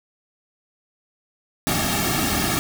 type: noise with comb filter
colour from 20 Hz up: pink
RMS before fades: -22 dBFS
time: 1.67-2.59 s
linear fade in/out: 0 ms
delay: 2 ms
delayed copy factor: -0.95
effects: none